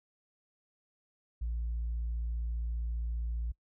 sine tone, 57.5 Hz, A#1, 23 cents flat, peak -30 dBFS, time 1.41-3.52 s, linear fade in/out 10 ms, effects noise-tail reverb RT60 0.1 s tail -24 dB re dry + tanh soft clip ceiling -29 dBFS

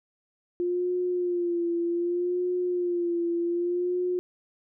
sine tone with vibrato, 350.6 Hz, F4, 7 cents sharp, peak -24 dBFS, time 0.6-4.19 s, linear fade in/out 0 ms, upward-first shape sine, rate 0.65 Hz, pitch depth 47 cents each way, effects none

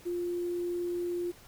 sine tone with quantisation, 350.4 Hz, F4, 6 cents sharp, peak -30 dBFS, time 0.05-1.32 s, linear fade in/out 20 ms, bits 9, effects pink hiss -55 dBFS RMS until 1.47 s

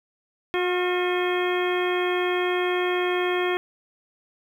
harmonic tone with a mistuned harmonic, 360.1 Hz, F#4, 47 cents flat, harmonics 1 / 2 / 3 / 4 / 5 / 6 / 7 / 9, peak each -23 / -31 / -32 / -35 / -32 / -34 / -35 / -35 dBFS, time 0.54-3.57 s, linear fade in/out 0 ms, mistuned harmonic 4, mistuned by -44 cents, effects 9-bit

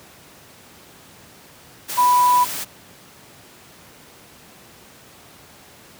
sine tone in noise, 987.8 Hz, B5, in tune, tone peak -12 dBFS, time 1.97-2.45 s, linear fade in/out 20 ms, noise white, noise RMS -28 dBFS, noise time 1.88-2.65 s, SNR +13 dB, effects pink hiss -46 dBFS RMS until 5.99 s + high-pass 100 Hz 12 dB/octave

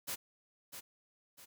white noise with echo, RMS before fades -39 dBFS, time 0.07-0.16 s, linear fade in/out 20 ms, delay 650 ms, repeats 2, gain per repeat -8 dB, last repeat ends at 1.46 s, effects none

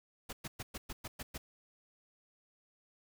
pink noise bursts, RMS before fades -42 dBFS, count 8, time 0.29-1.38 s, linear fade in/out 10 ms, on 40 ms, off 110 ms, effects none

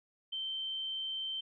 sine tone, 3112 Hz, G7, 13 cents flat, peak -35 dBFS, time 0.32-1.41 s, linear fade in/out 10 ms, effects none

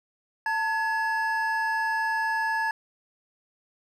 triangle tone pair together, 892 / 1691.7 Hz, A5 / G#6, +23 / +31 cents, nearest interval major seventh, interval 1108 cents, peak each -25 dBFS, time 0.46-2.71 s, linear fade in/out 2 ms, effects none

